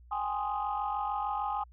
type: chord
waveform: sine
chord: Ab major seventh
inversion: third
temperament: equal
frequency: 784 / 830.6 / 1046.5 / 1244.5 Hz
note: G5 / Ab5 / C6 / Eb6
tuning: 0 / 0 / 0 / 0 cents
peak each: -37 / -32 / -37 / -36 dBFS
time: 0.11-1.64 s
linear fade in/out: 10 ms
effects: tanh soft clip ceiling -22 dBFS + added 60 Hz sine -52 dBFS peak until 1.72 s